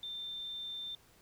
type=tone; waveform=sine; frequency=3578 Hz; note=A7; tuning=28 cents sharp; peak=-39 dBFS; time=0.03-0.95 s; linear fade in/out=2 ms; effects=pink hiss -64 dBFS RMS until 1.21 s